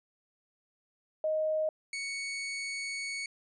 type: tone pair in turn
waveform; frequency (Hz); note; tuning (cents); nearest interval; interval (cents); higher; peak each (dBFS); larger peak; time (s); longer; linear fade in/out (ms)
sine / sawtooth; 624 / 2224; D#5 / C#7; +5 / +5; octave + minor seventh; 2200; second; -27 / -31; first; 1.24-1.69 / 1.93-3.26; second; 2
effects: resampled to 22050 Hz